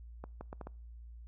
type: accelerating click train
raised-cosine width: 1 ms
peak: -29 dBFS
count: 5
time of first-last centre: 0.24-0.671 s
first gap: 170 ms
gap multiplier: 0.7
effects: noise-tail reverb RT60 0.5 s tail -26 dB re dry + added 58 Hz sine -47 dBFS peak until 1.27 s